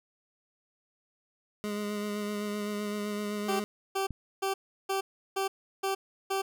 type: tone with vibrato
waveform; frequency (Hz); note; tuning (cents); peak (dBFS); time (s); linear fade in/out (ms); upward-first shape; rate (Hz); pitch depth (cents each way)
25% pulse; 207.7; G#3; 0; -28; 1.64-3.64; 0; sine; 7.8; 19
type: tone bursts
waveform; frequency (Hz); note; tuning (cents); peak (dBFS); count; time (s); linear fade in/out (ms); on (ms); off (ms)
20% pulse; 388; G4; -18; -23; 7; 3.48-6.42; 10; 120; 350
type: click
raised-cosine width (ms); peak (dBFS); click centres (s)
5; -26; 4.107
effects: none